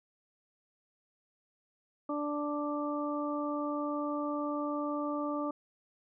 harmonic tone, 293.7 Hz, D4, in tune, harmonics 1 / 2 / 3 / 4, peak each -34 / -37 / -43 / -38 dBFS, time 2.09-5.51 s, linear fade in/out 5 ms, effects none

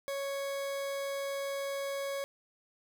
40% pulse tone, 554.4 Hz, C#5, in tune, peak -33 dBFS, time 0.08-2.24 s, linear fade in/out 0 ms, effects none

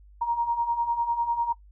sine beating tone pair, 932.3 / 942.3 Hz, A#5 / A#5, 0 / +18 cents, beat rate 10 Hz, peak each -30 / -24 dBFS, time 0.21-1.53 s, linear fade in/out 10 ms, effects noise-tail reverb RT60 0.1 s tail -20 dB re dry + added 50 Hz sine -49 dBFS peak until 1.71 s

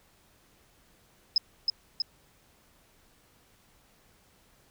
sine tone with echo, 5110 Hz, D#8, 45 cents sharp, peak -19 dBFS, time 1.36-1.38 s, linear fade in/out 2 ms, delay 320 ms, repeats 2, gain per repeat -3 dB, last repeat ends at 2.02 s, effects pink hiss -63 dBFS RMS until 4.7 s

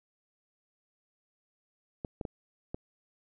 clicks, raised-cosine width 2 ms, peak -22 dBFS, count 4, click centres 2.048 / 2.212 / 2.252 / 2.745 s, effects none

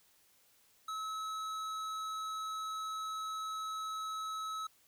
sine tone with hard clipping, 1292 Hz, E6, 35 cents flat, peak -39 dBFS, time 0.88-4.67 s, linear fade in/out 5 ms, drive 12 dB, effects white hiss -68 dBFS RMS until 4.87 s

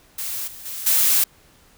blue noise with level steps, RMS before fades -28 / -39 / -31 / -17 dBFS, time 0.18-1.24 s, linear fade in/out 5 ms, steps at 0.47 / 0.65 / 0.86 s, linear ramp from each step 10 ms, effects pink hiss -54 dBFS RMS until 1.77 s

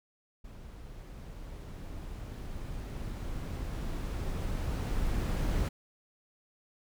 brown noise with level ramp, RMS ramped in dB -47 to -29 dBFS, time 0.44-5.69 s, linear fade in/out 10 ms, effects none

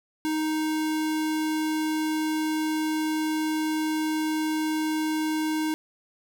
square tone, 311.7 Hz, D#4, 3 cents sharp, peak -25 dBFS, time 0.25-5.74 s, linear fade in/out 0 ms, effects none

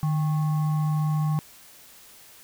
sine tone with frequency modulation, 152.4 Hz, D#3, 36 cents flat, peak -21 dBFS, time 0.03-1.39 s, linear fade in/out 0 ms, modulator 943 Hz, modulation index 0.3, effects white hiss -50 dBFS RMS until 2.43 s

